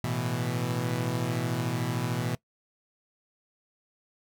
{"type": "chord", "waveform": "sawtooth", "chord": "A suspended second", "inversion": "none", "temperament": "equal", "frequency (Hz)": [110, 123.47, 164.81], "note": ["A2", "B2", "E3"], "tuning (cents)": [0, 0, 0], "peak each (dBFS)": [-31, -26, -29], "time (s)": [0.04, 2.35], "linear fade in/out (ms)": 0, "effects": ["noise-tail reverb RT60 0.1 s tail -21 dB re dry"]}